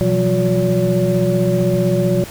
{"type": "tone cluster", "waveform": "sine", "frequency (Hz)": [125.8, 171.5, 187.1, 360.5, 568], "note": ["B2", "F3", "F#3", "F#4", "C#5"], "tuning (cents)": [32, -31, 20, -45, 42], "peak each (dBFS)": -19, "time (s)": [0.01, 2.24], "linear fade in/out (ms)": 0, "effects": ["tanh soft clip ceiling -3 dBFS", "pink hiss -34 dBFS RMS until 2.3 s"]}